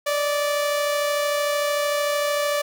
sawtooth tone pair together, 582 / 615.3 Hz, D5 / D#5, -16 / -19 cents, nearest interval minor second, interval 97 cents, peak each -17 / -29 dBFS, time 0.06-2.62 s, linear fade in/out 10 ms, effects none

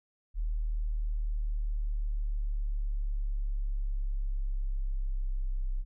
sine linear sweep, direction down, 38.89 to 32.19 Hz, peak -28 dBFS, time 0.34-5.85 s, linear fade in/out 50 ms, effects none

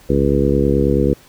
harmonic tone with a mistuned harmonic, 69.3 Hz, C#2, in tune, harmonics 1 / 2 / 3 / 4 / 5 / 6 / 7, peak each -20 / -20 / -20 / -20 / -20 / -20 / -20 dBFS, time 0.09-1.14 s, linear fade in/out 10 ms, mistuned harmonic 1, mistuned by -130 cents, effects pink hiss -47 dBFS RMS until 1.28 s

